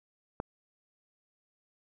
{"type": "click", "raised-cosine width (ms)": 1, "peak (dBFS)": -19, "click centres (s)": 0.401, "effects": []}